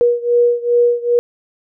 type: beating tone pair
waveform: sine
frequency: 478.7 / 481.2 Hz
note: A#4 / B4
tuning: +46 / -45 cents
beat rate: 2.5 Hz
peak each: -13 / -15 dBFS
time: 0.01-1.19 s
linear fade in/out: 0 ms
effects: none